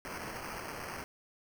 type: noise with sample-and-hold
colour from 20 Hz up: white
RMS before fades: -42 dBFS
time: 0.05-1.04 s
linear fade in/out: 0 ms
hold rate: 3675 Hz
effects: none